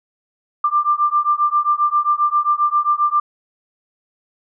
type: beating tone pair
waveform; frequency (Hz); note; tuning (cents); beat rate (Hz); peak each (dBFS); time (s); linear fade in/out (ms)
sine; 1184 / 1191.5; D6 / D6; +14 / +25; 7.5; -17; 0.64-3.2; 5
effects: none